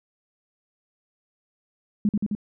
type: tone with echo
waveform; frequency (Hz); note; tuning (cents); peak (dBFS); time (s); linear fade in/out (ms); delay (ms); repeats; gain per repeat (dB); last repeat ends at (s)
sine; 207.7; G#3; 0; -17; 2.05-2.09; 2; 87; 3; -2; 2.351
effects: none